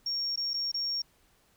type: tone with dropouts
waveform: sine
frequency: 5540 Hz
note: F8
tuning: 15 cents flat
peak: -28 dBFS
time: 0.06-1.02 s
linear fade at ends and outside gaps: 5 ms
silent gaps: 0.36-0.374 / 0.535-0.54 / 0.717-0.742 s
effects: tanh soft clip ceiling -24 dBFS + pink hiss -66 dBFS RMS until 1.56 s